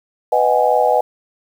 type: chord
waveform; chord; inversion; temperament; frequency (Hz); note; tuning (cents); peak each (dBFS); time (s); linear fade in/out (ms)
sine; G# minor seventh; first; just; 498.4 / 623 / 747.5 / 830.6; B4 / D#5 / F#5 / G#5; +16 / +2 / +17 / 0; -17; 0.32-1.01; 5
effects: 7-bit